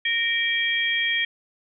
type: tone cluster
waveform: sine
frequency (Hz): 1853 / 2332 / 3248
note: A#6 / D7 / G#7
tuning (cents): -11 / -13 / -39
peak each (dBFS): -25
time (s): 0.05-1.25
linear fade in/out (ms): 5
effects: none